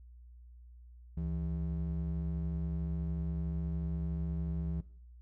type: ring-modulated tone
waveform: triangle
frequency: 117.7 Hz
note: A#2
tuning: 17 cents sharp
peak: -28 dBFS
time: 1.17-4.81 s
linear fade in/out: 5 ms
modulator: 46.9 Hz
effects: noise-tail reverb RT60 0.6 s tail -19 dB re dry + added 60 Hz sine -51 dBFS peak until 5.21 s